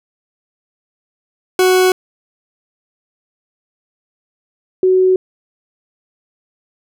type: tone pair in turn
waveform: 40% pulse / sine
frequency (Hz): 370 / 372.6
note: F#4 / F#4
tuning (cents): 0 / +12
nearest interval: unison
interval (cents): 12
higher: second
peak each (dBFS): -8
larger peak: neither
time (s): 1.59-1.92 / 4.83-5.16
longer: neither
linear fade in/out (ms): 2
effects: none